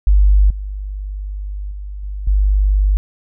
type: tone with level steps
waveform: sine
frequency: 49.72 Hz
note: G1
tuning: 25 cents sharp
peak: -7 / -22 / -25 / -22 / -10 dBFS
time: 0.07-2.97 s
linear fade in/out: 0 ms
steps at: 0.5 / 1.71 / 2.03 / 2.27 s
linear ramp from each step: 5 ms
effects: none